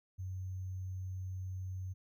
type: tone with sample-and-hold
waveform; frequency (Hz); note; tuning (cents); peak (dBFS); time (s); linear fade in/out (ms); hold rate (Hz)
sine; 93.1; F#2; +11; -38; 0.18-1.94; 20; 6300
effects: none